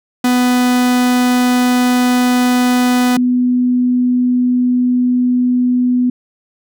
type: tone pair in turn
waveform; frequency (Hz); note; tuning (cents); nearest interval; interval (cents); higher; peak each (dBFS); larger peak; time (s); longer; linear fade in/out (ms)
45% pulse / sine; 248.4 / 248.4; B3 / B3; +10 / +10; unison; 0; neither; -10; neither; 0.24-3.17 / 3.17-6.1; neither; 5
effects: none